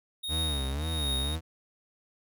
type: tone with tremolo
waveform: square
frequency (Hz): 3729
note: A#7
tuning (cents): 0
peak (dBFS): -29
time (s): 0.23-1.36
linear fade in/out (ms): 10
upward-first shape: triangle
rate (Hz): 1.4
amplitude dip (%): 95
type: tone with vibrato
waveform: 40% pulse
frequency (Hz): 73.42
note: D2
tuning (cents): 0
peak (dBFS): -29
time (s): 0.28-1.41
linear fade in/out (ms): 50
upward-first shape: sine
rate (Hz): 2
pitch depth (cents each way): 180
effects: none